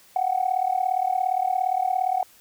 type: tone with amplitude modulation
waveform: sine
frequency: 745 Hz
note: F#5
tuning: 12 cents sharp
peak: -16 dBFS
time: 0.16-2.23 s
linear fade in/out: 2 ms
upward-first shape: sine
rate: 37.3 Hz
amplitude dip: 90%
effects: tanh soft clip ceiling -12 dBFS + white hiss -54 dBFS RMS until 2.4 s